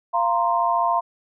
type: chord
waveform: sine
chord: F suspended fourth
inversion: none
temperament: equal with one note detuned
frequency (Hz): 691.6 / 932.3 / 1046.5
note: F5 / Bb5 / C6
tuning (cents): -17 / 0 / 0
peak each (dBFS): -22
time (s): 0.13-1.01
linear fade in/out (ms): 20
effects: none